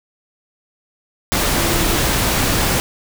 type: tone in noise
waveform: sine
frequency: 337.9 Hz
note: E4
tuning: 43 cents sharp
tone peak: -26 dBFS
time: 1.55-1.97 s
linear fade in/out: 0 ms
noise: pink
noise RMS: -17 dBFS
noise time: 1.32-2.8 s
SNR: -12 dB
effects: none